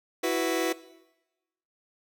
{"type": "chord", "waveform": "sawtooth", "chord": "E suspended second", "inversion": "none", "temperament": "just", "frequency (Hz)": [329.6, 370.8, 494.4], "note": ["E4", "F#4", "B4"], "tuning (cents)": [0, 4, 2], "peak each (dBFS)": -25, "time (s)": [0.23, 0.73], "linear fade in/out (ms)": 10, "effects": ["noise-tail reverb RT60 1.0 s tail -18 dB re dry"]}